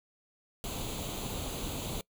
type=noise with comb filter; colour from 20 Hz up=pink; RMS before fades=-37 dBFS; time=0.64-2.01 s; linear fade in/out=0 ms; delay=0.28 ms; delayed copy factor=+0.7; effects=noise-tail reverb RT60 0.1 s tail -23 dB re dry